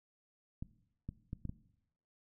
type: clicks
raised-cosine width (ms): 5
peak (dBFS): -28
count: 5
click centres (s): 0.625 / 1.09 / 1.331 / 1.453 / 1.494
effects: noise-tail reverb RT60 0.8 s tail -18 dB re dry